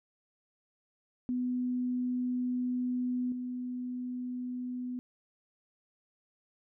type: tone with level steps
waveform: sine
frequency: 249.2 Hz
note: B3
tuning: 16 cents sharp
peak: -29 / -34 dBFS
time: 1.29-4.99 s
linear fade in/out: 0 ms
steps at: 3.32 s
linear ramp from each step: 2 ms
effects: none